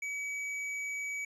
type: tone with hard clipping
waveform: sine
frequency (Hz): 2277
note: C#7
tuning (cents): +46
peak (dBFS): -36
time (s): 0.02-1.25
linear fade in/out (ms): 5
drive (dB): 8
effects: resampled to 24000 Hz